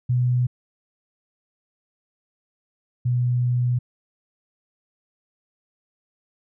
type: tone pair in turn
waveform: sine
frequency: 124.1 / 123.17 Hz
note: B2 / B2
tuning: +9 / -4 cents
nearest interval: unison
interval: 13 cents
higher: first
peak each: -17 / -18 dBFS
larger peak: first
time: 0.09-0.47 / 3.05-3.79 s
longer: second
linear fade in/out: 10 ms
effects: none